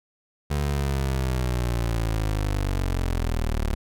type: linear sweep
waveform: 25% pulse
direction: down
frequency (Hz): 73.42 to 35.91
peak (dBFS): -19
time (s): 0.5-3.75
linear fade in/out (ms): 10
effects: none